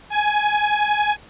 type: beating tone pair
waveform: sawtooth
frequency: 830.6 / 841.6 Hz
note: G#5 / G#5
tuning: 0 / +23 cents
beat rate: 11 Hz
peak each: -16 dBFS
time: 0.1-1.17 s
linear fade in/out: 50 ms
effects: pink hiss -46 dBFS RMS until 1.29 s + resampled to 8000 Hz